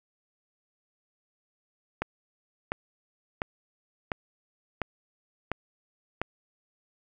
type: click train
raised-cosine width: 0.5 ms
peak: -13 dBFS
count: 7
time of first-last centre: 2.02-6.216 s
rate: 1.43 Hz
effects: none

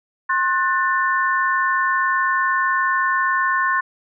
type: chord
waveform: sine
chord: F# diminished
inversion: second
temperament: just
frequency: 1065.6 / 1480 / 1776 Hz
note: C6 / F#6 / A6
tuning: +31 / 0 / +16 cents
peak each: -19 / -23 / -21 dBFS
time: 0.29-3.81 s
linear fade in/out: 10 ms
effects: none

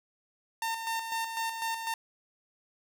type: tone with tremolo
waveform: sawtooth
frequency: 907 Hz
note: A#5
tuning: 48 cents flat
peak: -26 dBFS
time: 0.62-1.94 s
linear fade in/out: 2 ms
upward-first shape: square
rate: 4 Hz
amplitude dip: 50%
effects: none

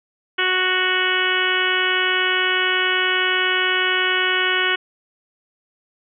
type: harmonic tone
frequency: 369.6 Hz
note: F#4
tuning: 2 cents flat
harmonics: 1 / 2 / 3 / 4 / 5 / 6 / 7 / 8 / 9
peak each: -26 / -33 / -27 / -22 / -24 / -25 / -29 / -23 / -32 dBFS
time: 0.38-4.76 s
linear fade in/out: 10 ms
effects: none

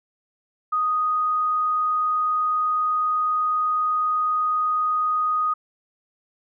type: tone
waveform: sine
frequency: 1244 Hz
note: D#6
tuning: 1 cent flat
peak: -19 dBFS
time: 0.72-5.54 s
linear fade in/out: 10 ms
effects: none

